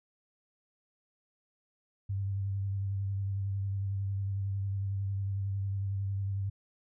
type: tone with vibrato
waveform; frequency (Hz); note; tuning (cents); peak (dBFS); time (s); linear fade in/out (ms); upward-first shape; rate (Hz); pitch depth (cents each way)
sine; 98.3; G2; +5; -30; 2.09-6.5; 10; sine; 11; 25
effects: none